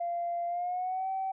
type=tone with pitch glide; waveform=sine; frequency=691 to 766.7 Hz; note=F5 to G5; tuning=-19 to -39 cents; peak=-29 dBFS; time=0-1.32 s; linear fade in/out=10 ms; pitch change=+180 cents; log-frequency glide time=0.47-1.09 s; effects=tanh soft clip ceiling -25 dBFS